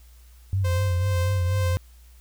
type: tone with vibrato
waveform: sine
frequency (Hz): 92.9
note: F#2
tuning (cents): +7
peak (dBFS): -20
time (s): 0.53-1.77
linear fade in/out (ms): 0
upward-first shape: sine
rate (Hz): 4.1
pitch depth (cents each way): 91
type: tone with tremolo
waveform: sawtooth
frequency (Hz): 520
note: C5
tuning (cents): -11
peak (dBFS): -24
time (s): 0.64-1.77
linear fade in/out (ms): 10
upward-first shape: triangle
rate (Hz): 2.2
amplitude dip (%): 65
effects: added 60 Hz sine -47 dBFS peak until 2.2 s + white hiss -59 dBFS RMS until 2.2 s